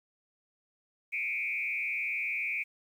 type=tone with frequency modulation; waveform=sine; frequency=2340 Hz; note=D7; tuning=7 cents flat; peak=-30 dBFS; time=1.12-2.64 s; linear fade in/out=20 ms; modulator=127 Hz; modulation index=1.3; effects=10-bit